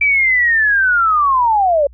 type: linear sweep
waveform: sine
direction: down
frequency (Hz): 2333 to 546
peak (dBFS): -10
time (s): 0.01-1.87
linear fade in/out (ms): 5
effects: added 60 Hz sine -38 dBFS peak until 1.93 s